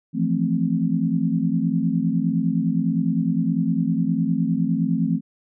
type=chord; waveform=sine; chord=F major seventh; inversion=third; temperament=equal; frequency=164.81 / 174.61 / 220 / 261.6 Hz; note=E3 / F3 / A3 / C4; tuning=0 / 0 / 0 / 0 cents; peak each=-24 dBFS; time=0.13-5.21 s; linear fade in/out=50 ms; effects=none